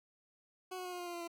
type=tone with pitch steps; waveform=20% pulse; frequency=370 / 365.5 / 361.1 / 356.8 / 352.5 / 348.2 / 344 / 339.9 Hz; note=F#4 / F#4 / F#4 / F4 / F4 / F4 / F4 / F4; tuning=0 / -21 / -42 / +37 / +16 / -5 / -26 / -47 cents; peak=-36 dBFS; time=0.71-1.278 s; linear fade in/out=10 ms; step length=71 ms; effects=none